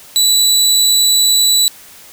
25% pulse tone, 3951 Hz, B7, in tune, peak -5 dBFS, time 0.16-1.68 s, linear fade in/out 0 ms, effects white hiss -39 dBFS RMS until 2.12 s

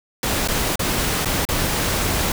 pink noise with dropouts, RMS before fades -21 dBFS, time 0.23-2.32 s, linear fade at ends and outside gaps 2 ms, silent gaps 0.476-0.485 / 0.757-0.793 / 1.248-1.256 / 1.452-1.488 s, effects none

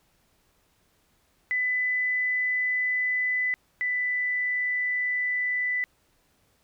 sine tone pair in turn, 2000 / 1989.5 Hz, B6 / B6, +21 / +12 cents, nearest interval unison, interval 9 cents, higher first, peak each -23 / -24 dBFS, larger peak first, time 1.51-3.54 / 3.81-5.84 s, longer neither, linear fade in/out 0 ms, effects pink hiss -67 dBFS RMS until 6.63 s

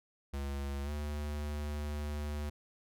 square tone with pitch glide, 70 to 73.99 Hz, C#2 to D2, +18 to +13 cents, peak -36 dBFS, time 0.33-2.5 s, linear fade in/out 10 ms, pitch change +95 cents, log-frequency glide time 0.84-0.9 s, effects none

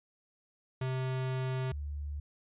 square / sine tone pair in turn, 130 / 72.75 Hz, C3 / D2, -11 / -16 cents, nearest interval minor seventh, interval 1005 cents, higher first, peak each -32 / -35 dBFS, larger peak first, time 0.81-1.72 / 1.72-2.2 s, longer first, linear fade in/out 5 ms, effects resampled to 8000 Hz

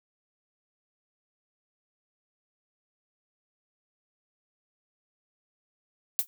violet noise with exponential decay, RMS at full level -20 dBFS, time 6.19-6.27 s, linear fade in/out 0 ms, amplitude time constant 16 ms, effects none

